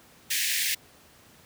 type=high-pass noise; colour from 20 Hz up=pink; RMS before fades=-27 dBFS; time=0.3-0.75 s; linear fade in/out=10 ms; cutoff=1700 Hz; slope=96 dB/octave; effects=pink hiss -55 dBFS RMS until 1.45 s + high-pass 80 Hz 12 dB/octave